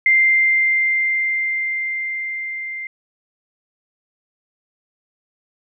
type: tone with level ramp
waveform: sine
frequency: 2093 Hz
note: C7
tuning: in tune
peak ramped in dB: -10 to -26 dBFS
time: 0.06-2.87 s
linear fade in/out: 2 ms
effects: none

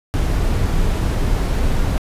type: noise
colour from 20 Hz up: brown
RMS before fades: -17 dBFS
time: 0.14-1.98 s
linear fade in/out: 0 ms
effects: resampled to 32000 Hz

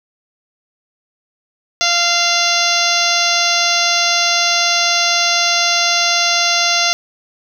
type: harmonic tone with a mistuned harmonic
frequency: 692 Hz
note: F5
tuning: 16 cents flat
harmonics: 1 / 2 / 3 / 4 / 5 / 6 / 7 / 8 / 9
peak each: -21 / -21 / -21 / -21 / -21 / -21 / -21 / -21 / -21 dBFS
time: 1.81-6.93 s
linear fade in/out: 0 ms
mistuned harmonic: 7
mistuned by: -17 cents
effects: 7-bit

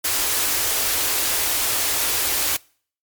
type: band-stop noise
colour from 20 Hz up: white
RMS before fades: -21 dBFS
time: 0.04-2.57 s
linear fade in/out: 10 ms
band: 120 to 260 Hz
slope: 48 dB/octave
effects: noise-tail reverb RT60 0.5 s tail -25 dB re dry + MP3 96 kbps

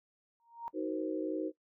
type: tone with exponential growth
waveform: sine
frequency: 932 Hz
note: A#5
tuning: 1 cent flat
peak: -34 dBFS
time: 0.4-0.68 s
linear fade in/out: 0 ms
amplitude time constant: 60 ms
type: chord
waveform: sine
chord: C half-diminished seventh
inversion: first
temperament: just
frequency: 314 / 376.7 / 470.9 / 523.3 Hz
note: Eb4 / Gb4 / Bb4 / C5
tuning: +16 / +31 / +18 / 0 cents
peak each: -35 / -38 / -41 / -41 dBFS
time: 0.73-1.52 s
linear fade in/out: 50 ms
effects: noise-tail reverb RT60 0.1 s tail -17 dB re dry

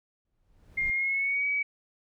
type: noise with exponential growth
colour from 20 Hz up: brown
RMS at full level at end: -40 dBFS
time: 0.25-0.9 s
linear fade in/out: 2 ms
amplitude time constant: 140 ms
type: tone with pitch glide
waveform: sine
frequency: 2121 to 2273 Hz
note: C7 to C#7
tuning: +23 to +43 cents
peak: -25 dBFS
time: 0.77-1.63 s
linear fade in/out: 10 ms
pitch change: +120 cents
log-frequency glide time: 0.9-1.47 s
effects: none

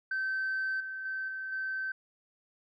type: tone with level steps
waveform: sine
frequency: 1544 Hz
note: G6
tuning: 27 cents flat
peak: -28 / -36 / -32 / -35 / -31 dBFS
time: 0.11-1.92 s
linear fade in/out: 5 ms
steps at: 0.8 / 1.05 / 1.28 / 1.52 s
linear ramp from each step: 5 ms
effects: tanh soft clip ceiling -27 dBFS

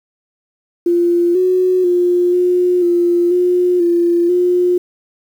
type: tone with pitch steps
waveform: sine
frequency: 346.3 / 367.9 / 354.4 / 358.8 / 347.9 / 358.3 / 344.3 / 357.4 Hz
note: F4 / F#4 / F4 / F4 / F4 / F4 / F4 / F4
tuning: -15 / -10 / +25 / +47 / -7 / +44 / -25 / +40 cents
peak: -10 dBFS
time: 0.86-4.78 s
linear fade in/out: 5 ms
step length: 490 ms
effects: 7-bit

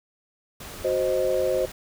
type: noise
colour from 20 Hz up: pink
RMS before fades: -39 dBFS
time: 0.6-1.72 s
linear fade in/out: 5 ms
type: chord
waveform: sine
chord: C diminished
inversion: second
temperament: equal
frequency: 370 / 523.3 / 622.3 Hz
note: Gb4 / C5 / Eb5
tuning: 0 / 0 / 0 cents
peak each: -27 / -23 / -27 dBFS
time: 0.84-1.66 s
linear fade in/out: 10 ms
effects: none

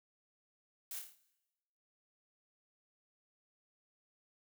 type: noise with echo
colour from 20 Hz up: blue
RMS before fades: -44 dBFS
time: 0.91-0.99 s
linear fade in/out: 2 ms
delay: 27 ms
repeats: 6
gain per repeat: -4 dB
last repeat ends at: 1.152 s
effects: noise-tail reverb RT60 1.0 s tail -18 dB re dry

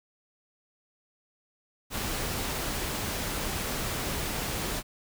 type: noise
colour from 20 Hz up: pink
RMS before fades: -32 dBFS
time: 1.9-4.83 s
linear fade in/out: 50 ms
effects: none

